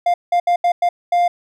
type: tone bursts at uneven times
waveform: triangle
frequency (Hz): 701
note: F5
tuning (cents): +6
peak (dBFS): -10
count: 6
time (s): 0.06-0.14 / 0.32-0.4 / 0.47-0.56 / 0.64-0.72 / 0.82-0.89 / 1.12-1.28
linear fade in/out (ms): 5
effects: none